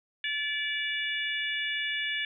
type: harmonic tone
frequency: 578 Hz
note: D5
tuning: 28 cents flat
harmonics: 3 / 4 / 5 / 6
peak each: -33 / -34 / -35 / -36 dBFS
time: 0.24-2.25 s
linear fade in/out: 2 ms
effects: none